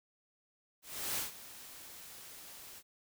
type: noise with ADSR envelope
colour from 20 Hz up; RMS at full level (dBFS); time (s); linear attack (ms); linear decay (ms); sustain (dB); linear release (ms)
white; -35; 0.82-2.83; 350; 140; -16; 54
effects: none